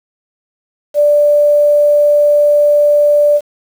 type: tone with quantisation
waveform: sine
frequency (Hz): 587.3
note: D5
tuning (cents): 0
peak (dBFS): -6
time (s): 0.94-3.41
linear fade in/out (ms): 50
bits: 6
effects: none